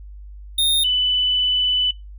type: tone pair in turn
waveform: square / sine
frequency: 3675 / 2992 Hz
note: A#7 / F#7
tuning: -25 / +19 cents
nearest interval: major third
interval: 356 cents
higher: first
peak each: -16 dBFS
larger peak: neither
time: 0.58-0.84 / 0.84-1.91 s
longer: second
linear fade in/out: 5 ms
effects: noise-tail reverb RT60 0.2 s tail -19 dB re dry + added 50 Hz sine -35 dBFS peak until 2.18 s